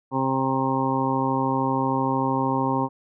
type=harmonic tone; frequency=133.1 Hz; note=C3; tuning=30 cents sharp; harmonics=1 / 2 / 3 / 4 / 6 / 7 / 8; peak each=-29 / -25 / -31 / -31 / -30 / -26 / -30 dBFS; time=0.11-2.89 s; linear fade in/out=50 ms; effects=none